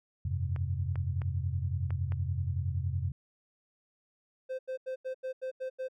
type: chord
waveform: sine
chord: F suspended second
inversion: none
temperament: equal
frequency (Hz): 87.31 / 98 / 130.81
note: F2 / G2 / C3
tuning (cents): 0 / 0 / 0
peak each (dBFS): -32 / -35 / -35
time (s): 0.25-3.12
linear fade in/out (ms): 5
type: clicks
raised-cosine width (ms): 0.5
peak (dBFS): -29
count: 5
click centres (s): 0.562 / 0.957 / 1.218 / 1.906 / 2.121
type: tone bursts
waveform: triangle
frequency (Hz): 519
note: C5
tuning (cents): -14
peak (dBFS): -31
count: 8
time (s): 4.49-5.885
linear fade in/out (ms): 20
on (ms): 100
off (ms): 85
effects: none